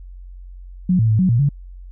sine tone with pitch steps, 182.1 / 112.4 / 109 / 185.4 / 117.6 / 141.9 Hz, F#3 / A2 / A2 / F#3 / A#2 / C#3, -27 / +37 / -16 / +4 / +16 / +41 cents, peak -12 dBFS, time 0.89-1.49 s, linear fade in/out 5 ms, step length 100 ms, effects added 45 Hz sine -34 dBFS peak until 1.91 s

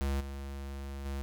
square tone with level steps, 69 Hz, C#2, 7 cents flat, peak -30 / -39 / -35 dBFS, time 0.01-1.22 s, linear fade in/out 0 ms, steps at 0.2 / 1.05 s, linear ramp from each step 10 ms, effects none

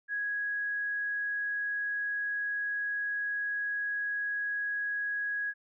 sine tone, 1661.2 Hz, G#6, in tune, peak -30 dBFS, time 0.08-5.54 s, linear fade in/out 50 ms, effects none

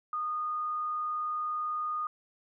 sine tone, 1229 Hz, D#6, 22 cents flat, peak -30 dBFS, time 0.13-2.07 s, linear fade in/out 2 ms, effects none

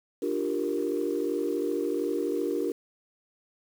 sine chord, G minor seventh, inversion second, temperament equal with one note detuned, 296.4 / 349.2 / 392 / 466.2 Hz, D4 / F4 / G4 / Bb4, +16 / 0 / 0 / 0 cents, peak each -31 dBFS, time 0.22-2.72 s, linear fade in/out 5 ms, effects tanh soft clip ceiling -17 dBFS + 8-bit

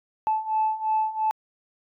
sine beating tone pair, 869 / 871.9 Hz, A5 / A5, -22 / -16 cents, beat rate 2.9 Hz, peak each -26 / -23 dBFS, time 0.27-1.31 s, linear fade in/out 0 ms, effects tanh soft clip ceiling -15 dBFS

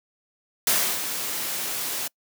white noise with ADSR envelope, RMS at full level -20 dBFS, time 0.67-2.08 s, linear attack 3 ms, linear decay 310 ms, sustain -9 dB, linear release 9 ms, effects noise-tail reverb RT60 0.1 s tail -26 dB re dry + high-pass 150 Hz 12 dB/octave

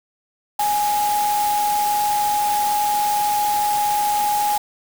sine tone in noise, 830.6 Hz, G#5, in tune, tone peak -17 dBFS, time 0.59-4.58 s, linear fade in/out 5 ms, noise white, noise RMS -28 dBFS, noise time 0.59-4.58 s, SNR +8 dB, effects none

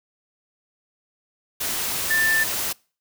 sine tone in noise, 1775 Hz, A6, 15 cents sharp, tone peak -18 dBFS, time 2.1-2.44 s, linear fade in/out 10 ms, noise white, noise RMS -26 dBFS, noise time 1.6-2.73 s, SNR +5 dB, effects noise-tail reverb RT60 0.4 s tail -26 dB re dry

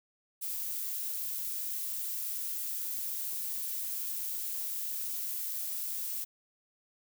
violet noise, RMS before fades -36 dBFS, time 0.41-6.25 s, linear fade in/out 20 ms, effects none

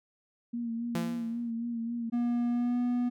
sine tone with vibrato, 233.1 Hz, A#3, in tune, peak -31 dBFS, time 0.53-2.1 s, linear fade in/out 10 ms, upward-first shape sine, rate 3.7 Hz, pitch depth 37 cents each way
sawtooth tone with exponential decay, 170 Hz, F3, 46 cents flat, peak -25 dBFS, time 0.95-1.51 s, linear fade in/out 2 ms, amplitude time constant 120 ms
triangle tone with pitch glide, 239.5 to 244.4 Hz, A#3 to B3, +47 to -18 cents, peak -24 dBFS, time 2.12-3.1 s, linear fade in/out 20 ms, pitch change +35 cents, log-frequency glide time 2.49-2.78 s
effects none

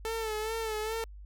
sawtooth tone with vibrato, 440 Hz, A4, in tune, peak -28 dBFS, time 0.05-1.04 s, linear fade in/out 0 ms, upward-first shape sine, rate 2.4 Hz, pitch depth 53 cents each way, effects added 50 Hz sine -44 dBFS peak until 1.25 s

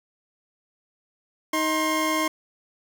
25% pulse tone pair together, 314 / 1064 Hz, D#4 / C6, +16 / +29 cents, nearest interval octave + major sixth, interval 2113 cents, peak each -21 dBFS, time 1.53-2.28 s, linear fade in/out 5 ms, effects none

